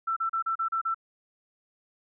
sine tone bursts, 1336 Hz, E6, 23 cents sharp, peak -25 dBFS, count 7, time 0.07-0.945 s, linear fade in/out 10 ms, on 95 ms, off 35 ms, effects none

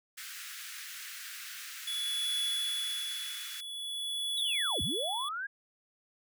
pink high-pass noise, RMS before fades -44 dBFS, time 0.17-3.61 s, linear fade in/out 10 ms, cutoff 1400 Hz, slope 48 dB/octave
square tone with tremolo, 3411 Hz, G#7, 46 cents sharp, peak -30 dBFS, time 1.87-5.29 s, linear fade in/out 5 ms, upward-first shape triangle, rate 0.46 Hz, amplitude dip 80%
sine linear two-way sweep, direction down then up, 3889 to 61.74 to 1664 Hz, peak -34 dBFS, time 4.37-5.47 s, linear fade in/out 10 ms, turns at 4.82 s
effects none

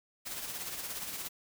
white noise with tremolo, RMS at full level -38 dBFS, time 0.25-1.29 s, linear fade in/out 20 ms, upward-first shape sine, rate 17 Hz, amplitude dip 45%, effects none

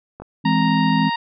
clicks, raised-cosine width 1 ms, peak -21 dBFS, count 2, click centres 0.2 / 0.22 s
sine chord, E augmented, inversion none, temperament equal, 164.81 / 207.7 / 261.6 Hz, E3 / G#3 / B#3, 0 / 0 / 0 cents, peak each -20 dBFS, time 0.44-1.1 s, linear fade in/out 20 ms
harmonic tone, 932.3 Hz, A#5, in tune, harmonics 1 / 2 / 3 / 4 / 5, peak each -21 / -27 / -31 / -33 / -35 dBFS, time 0.45-1.16 s, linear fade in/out 5 ms
effects none

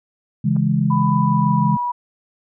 sine chord, C# minor, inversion none, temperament equal, 138.59 / 164.81 / 207.7 Hz, C#3 / E3 / G#3, 0 / 0 / 0 cents, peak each -19 dBFS, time 0.44-1.77 s, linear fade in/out 10 ms
clicks, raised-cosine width 1 ms, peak -26 dBFS, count 2, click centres 0.563 / 0.568 s
sine tone with pitch glide, 995 to 973.4 Hz, B5 to B5, +13 to -25 cents, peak -19 dBFS, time 0.9-1.92 s, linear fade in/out 10 ms, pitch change -38 cents, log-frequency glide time 1.16-1.8 s
effects none

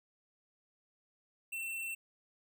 square tone, 2695 Hz, E7, 38 cents sharp, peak -38 dBFS, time 1.52-1.95 s, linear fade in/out 10 ms, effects none

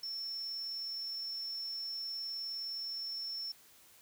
triangle tone with amplitude modulation, 5400 Hz, E8, 41 cents sharp, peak -34 dBFS, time 0.03-3.52 s, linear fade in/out 5 ms, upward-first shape sine, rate 39.5 Hz, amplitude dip 25%, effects tanh soft clip ceiling -34 dBFS + white hiss -61 dBFS RMS until 4.01 s

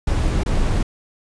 brown noise with dropouts, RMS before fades -18 dBFS, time 0.07-0.83 s, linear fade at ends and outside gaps 5 ms, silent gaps 0.435-0.46 s, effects resampled to 22050 Hz

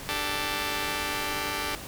5% pulse chord, D suspended fourth, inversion none, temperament just, 293.7 / 391.6 / 440.5 Hz, D4 / G4 / A4, 0 / -2 / +2 cents, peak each -22 / -23 / -23 dBFS, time 0.09-1.75 s, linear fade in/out 0 ms, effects pink hiss -40 dBFS RMS until 1.87 s

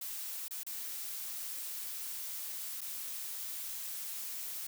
blue noise with dropouts, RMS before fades -41 dBFS, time 0.01-4.67 s, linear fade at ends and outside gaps 5 ms, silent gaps 0.482-0.508 / 0.634-0.665 / 2.809-2.814 s, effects none

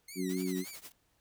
10% pulse tone with vibrato, 2102 Hz, C7, 7 cents sharp, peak -36 dBFS, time 0.08-0.76 s, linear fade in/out 5 ms, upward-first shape triangle, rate 3.6 Hz, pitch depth 200 cents each way
harmonic tone, 92.5 Hz, F#2, in tune, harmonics 2 / 3 / 4, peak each -35 / -35 / -37 dBFS, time 0.15-0.65 s, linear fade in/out 50 ms
white noise with tremolo, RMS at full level -46 dBFS, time 0.29-0.92 s, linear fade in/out 2 ms, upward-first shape triangle, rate 11 Hz, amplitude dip 95%
effects pink hiss -73 dBFS RMS until 1.2 s

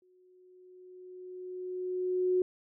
sine tone with exponential growth, 366 Hz, F#4, 19 cents flat, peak -23 dBFS, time 0.02-2.42 s, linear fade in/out 2 ms, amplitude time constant 520 ms, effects none

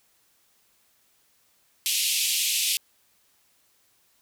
pink band-pass noise, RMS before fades -25 dBFS, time 1.86-2.77 s, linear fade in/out 0 ms, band 2500 to 14000 Hz, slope 48 dB/octave, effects white hiss -65 dBFS RMS until 4.21 s

